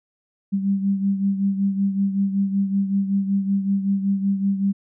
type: beating tone pair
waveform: sine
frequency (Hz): 196 / 201.3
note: G3 / G3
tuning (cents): 0 / +46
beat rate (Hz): 5.3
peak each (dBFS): -19 / -26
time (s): 0.52-4.73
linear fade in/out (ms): 20
effects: none